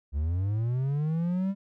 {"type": "linear sweep", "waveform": "triangle", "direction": "up", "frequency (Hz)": [67.7, 199.3], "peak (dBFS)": -23, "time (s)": [0.12, 1.55], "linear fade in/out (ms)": 50, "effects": []}